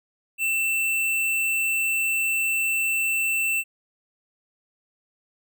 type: tone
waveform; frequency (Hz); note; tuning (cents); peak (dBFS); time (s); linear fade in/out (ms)
square; 2675; E7; +25; -22; 0.38-3.64; 50
effects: none